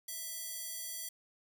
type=tone with high-pass filter; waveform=square; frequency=659.3 Hz; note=E5; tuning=in tune; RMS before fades=-42 dBFS; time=0.08-1.09 s; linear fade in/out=5 ms; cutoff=7000 Hz; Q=0.56; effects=none